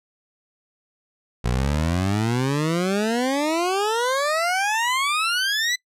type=exponential sweep; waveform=20% pulse; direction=up; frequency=57.9 to 2019 Hz; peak=-15 dBFS; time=1.44-5.76 s; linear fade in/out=10 ms; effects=noise-tail reverb RT60 0.1 s tail -23 dB re dry + low-pass 10000 Hz 12 dB/octave